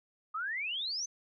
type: exponential sweep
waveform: sine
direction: up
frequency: 1214 to 6272 Hz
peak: -33 dBFS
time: 0.34-1.06 s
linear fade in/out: 10 ms
effects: none